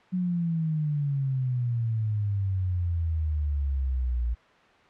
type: exponential sweep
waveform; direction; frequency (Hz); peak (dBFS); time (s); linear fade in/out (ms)
sine; down; 185 to 57.6; -24; 0.12-4.35; 20
effects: white hiss -56 dBFS RMS until 4.89 s + low-pass 2000 Hz 12 dB/octave